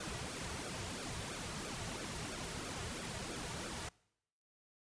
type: noise with flanger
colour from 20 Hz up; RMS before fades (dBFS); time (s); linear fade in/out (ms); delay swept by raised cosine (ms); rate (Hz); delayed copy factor
pink; -43; 0-3.89; 5; 0.99 to 3.89; 3; -0.7
effects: noise-tail reverb RT60 0.8 s tail -24 dB re dry + resampled to 22050 Hz